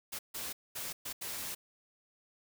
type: noise bursts at uneven times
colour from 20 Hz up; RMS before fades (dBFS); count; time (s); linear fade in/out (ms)
white; -40; 5; 0.12-0.19 / 0.34-0.53 / 0.75-0.93 / 1.05-1.13 / 1.21-1.55; 10
effects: none